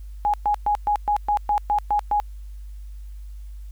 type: tone bursts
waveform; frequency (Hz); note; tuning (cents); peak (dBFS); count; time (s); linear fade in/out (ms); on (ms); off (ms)
sine; 830.6; G#5; 0; -17; 10; 0.25-2.2; 0; 87; 120
effects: added 50 Hz sine -34 dBFS peak until 3.71 s + white hiss -62 dBFS RMS until 3.71 s